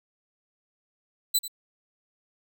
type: tone with echo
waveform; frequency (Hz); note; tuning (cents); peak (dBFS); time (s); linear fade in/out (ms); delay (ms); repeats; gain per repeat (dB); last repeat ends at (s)
15% pulse; 3996; B7; +20; -13; 1.34-1.39; 10; 91; 1; -13; 1.481
effects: none